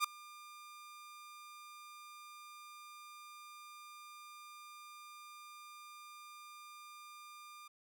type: tone with ADSR envelope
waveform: sawtooth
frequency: 1200 Hz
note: D6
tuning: 37 cents sharp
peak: -24 dBFS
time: 0-7.68 s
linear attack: 42 ms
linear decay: 4 ms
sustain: -24 dB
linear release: 8 ms
effects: none